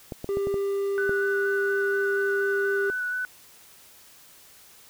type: clicks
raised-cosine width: 2 ms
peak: -19 dBFS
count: 6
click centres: 0.122 / 0.244 / 0.371 / 0.471 / 0.542 / 1.094 s
type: tone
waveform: triangle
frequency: 397.1 Hz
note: G4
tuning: 22 cents sharp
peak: -22 dBFS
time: 0.29-2.9 s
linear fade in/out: 0 ms
type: tone with vibrato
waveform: sine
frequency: 1486 Hz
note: F#6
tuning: 7 cents sharp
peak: -26 dBFS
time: 0.98-3.25 s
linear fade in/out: 0 ms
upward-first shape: square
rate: 4.2 Hz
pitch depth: 12 cents each way
effects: white hiss -52 dBFS RMS until 4.89 s